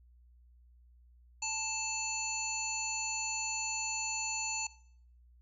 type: harmonic tone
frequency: 880 Hz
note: A5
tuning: in tune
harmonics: 1 / 3 / 5 / 7 / 8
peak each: -41 / -39 / -42 / -43 / -37 dBFS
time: 1.42-4.67 s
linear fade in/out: 5 ms
effects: noise-tail reverb RT60 0.6 s tail -19 dB re dry + added 60 Hz sine -58 dBFS peak until 5.41 s